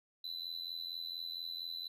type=tone with amplitude modulation; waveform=triangle; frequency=4004 Hz; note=B7; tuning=23 cents sharp; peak=-35 dBFS; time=0.24-1.88 s; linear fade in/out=5 ms; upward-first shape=sine; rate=84.3 Hz; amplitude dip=85%; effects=none